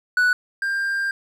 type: tone pair in turn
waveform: triangle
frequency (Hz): 1480 / 1593.3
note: F#6 / G6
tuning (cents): 0 / +28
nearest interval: minor second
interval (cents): 128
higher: second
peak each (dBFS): -13 / -19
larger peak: first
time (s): 0.17-0.33 / 0.62-1.11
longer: second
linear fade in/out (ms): 2
effects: none